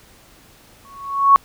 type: tone with exponential growth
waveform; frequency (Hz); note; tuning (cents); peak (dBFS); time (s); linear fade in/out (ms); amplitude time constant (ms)
sine; 1108.7; C#6; 0; -4; 0.85-1.36; 0; 110
effects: pink hiss -49 dBFS RMS until 1.44 s